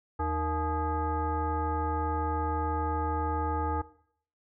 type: tone with frequency modulation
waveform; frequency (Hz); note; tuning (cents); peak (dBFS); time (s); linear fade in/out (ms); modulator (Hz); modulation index
sine; 466.2; A#4; 0; -27; 0.19-3.82; 10; 387; 1.8
effects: noise-tail reverb RT60 0.6 s tail -17 dB re dry